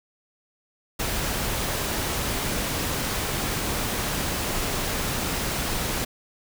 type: noise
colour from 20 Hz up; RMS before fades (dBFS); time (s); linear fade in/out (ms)
pink; -27; 0.99-6.05; 10
effects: none